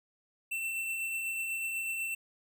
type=tone with tremolo; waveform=square; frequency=2686 Hz; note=E7; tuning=32 cents sharp; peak=-32 dBFS; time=0.51-2.15 s; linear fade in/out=10 ms; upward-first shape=triangle; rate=8.1 Hz; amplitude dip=30%; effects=none